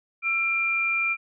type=tone pair together; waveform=sine; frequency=1338 / 2384 Hz; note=E6 / D7; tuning=+25 / +25 cents; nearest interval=minor seventh; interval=1000 cents; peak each=-31 / -22 dBFS; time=0.22-1.17 s; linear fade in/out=50 ms; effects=none